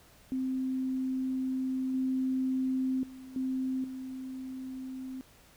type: tone with level steps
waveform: sine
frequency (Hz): 260.6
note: C4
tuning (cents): -7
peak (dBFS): -29 / -27 / -44 / -29 / -37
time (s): 0.32-5.21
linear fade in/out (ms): 0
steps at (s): 1.94 / 3.03 / 3.36 / 3.84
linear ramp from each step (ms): 2
effects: pink hiss -59 dBFS RMS until 5.56 s